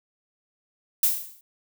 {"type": "noise with exponential decay", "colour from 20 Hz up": "violet", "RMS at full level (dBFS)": -17, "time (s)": [1.03, 1.41], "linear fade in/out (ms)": 2, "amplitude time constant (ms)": 82, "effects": []}